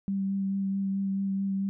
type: tone with vibrato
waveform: sine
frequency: 195.2 Hz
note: G3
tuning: 7 cents flat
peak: -26 dBFS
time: 0.08-1.69 s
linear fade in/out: 0 ms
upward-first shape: sine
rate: 4.6 Hz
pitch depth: 13 cents each way
effects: none